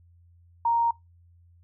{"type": "tone", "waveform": "sine", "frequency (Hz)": 932.3, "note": "A#5", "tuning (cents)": 0, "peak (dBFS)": -20, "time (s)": [0.65, 0.91], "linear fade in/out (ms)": 5, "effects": ["noise-tail reverb RT60 0.2 s tail -23 dB re dry", "added 86 Hz sine -54 dBFS peak until 1.63 s"]}